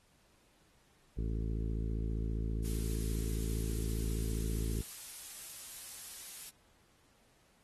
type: harmonic tone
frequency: 55 Hz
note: A1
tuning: in tune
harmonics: 1 / 2 / 3 / 4 / 5 / 6 / 7 / 8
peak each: -34 / -40 / -44 / -46 / -48 / -50 / -51 / -52 dBFS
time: 1.17-4.82 s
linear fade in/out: 5 ms
type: noise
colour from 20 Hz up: blue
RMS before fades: -45 dBFS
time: 2.64-6.5 s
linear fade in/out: 10 ms
effects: pink hiss -69 dBFS RMS until 7.63 s + AAC 32 kbps